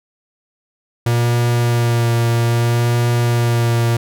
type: tone with vibrato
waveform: 45% pulse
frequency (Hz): 118.3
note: A#2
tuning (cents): +26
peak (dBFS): -13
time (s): 1.06-3.97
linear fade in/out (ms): 5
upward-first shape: sine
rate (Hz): 0.62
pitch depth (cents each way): 18
effects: none